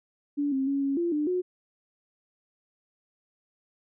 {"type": "tone with pitch steps", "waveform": "sine", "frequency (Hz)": [287.8, 267.4, 277.9, 276, 343.3, 298.4, 363], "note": ["D4", "C4", "C#4", "C#4", "F4", "D4", "F#4"], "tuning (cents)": [-35, 38, 4, -7, -30, 28, -33], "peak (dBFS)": -24, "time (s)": [0.37, 1.42], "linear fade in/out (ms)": 20, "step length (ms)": 150, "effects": []}